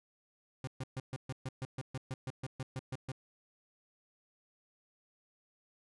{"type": "tone bursts", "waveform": "40% pulse", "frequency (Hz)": 130.5, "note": "C3", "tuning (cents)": -4, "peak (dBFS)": -36, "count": 16, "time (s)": [0.64, 3.118], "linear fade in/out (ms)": 2, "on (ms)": 33, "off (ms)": 130, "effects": ["resampled to 24000 Hz"]}